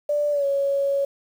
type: tone with pitch glide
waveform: sine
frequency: 587.3 to 556.9 Hz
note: D5 to C#5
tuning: 0 to +8 cents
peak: -19 dBFS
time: 0.09-1.05 s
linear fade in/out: 5 ms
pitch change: -92 cents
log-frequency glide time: 0.31-0.45 s
effects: 8-bit